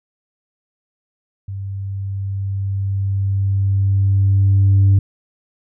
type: tone with level ramp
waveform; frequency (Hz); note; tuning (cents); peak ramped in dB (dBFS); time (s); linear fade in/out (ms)
sine; 98; G2; 0; -24 to -6; 1.48-4.99; 5
effects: tanh soft clip ceiling -7 dBFS